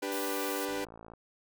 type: chord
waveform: sawtooth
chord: G major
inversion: second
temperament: equal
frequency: 293.7 / 392 / 493.9 Hz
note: D4 / G4 / B4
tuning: 0 / 0 / 0 cents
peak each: -33 dBFS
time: 0.02-0.85 s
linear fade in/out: 10 ms
type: noise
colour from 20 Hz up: blue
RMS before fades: -40 dBFS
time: 0.12-0.65 s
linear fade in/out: 0 ms
type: click train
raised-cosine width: 1 ms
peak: -34 dBFS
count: 26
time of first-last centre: 0.69-1.136 s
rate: 56 Hz
effects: none